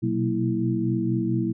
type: tone cluster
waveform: sine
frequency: 123.3 / 127.8 / 186.8 / 232.2 / 328 Hz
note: B2 / C3 / F#3 / A#3 / E4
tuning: -2 / -40 / +17 / -7 / -9 cents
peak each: -27 / -33 / -28 / -28 / -26 dBFS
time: 0.02-1.53 s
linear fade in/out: 20 ms
effects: none